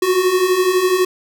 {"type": "beating tone pair", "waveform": "square", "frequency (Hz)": [359.4, 371.4], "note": ["F4", "F#4"], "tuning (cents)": [50, 7], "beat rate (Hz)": 12, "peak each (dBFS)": [-20, -15], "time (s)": [0.02, 1.05], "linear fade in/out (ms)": 5, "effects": []}